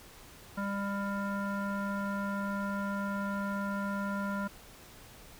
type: tone with low-pass filter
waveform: square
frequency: 199.6 Hz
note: G3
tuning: 32 cents sharp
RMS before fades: -34 dBFS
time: 0.57-4.48 s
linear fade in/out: 10 ms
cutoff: 1300 Hz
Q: 5.1
effects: pink hiss -53 dBFS RMS until 5.39 s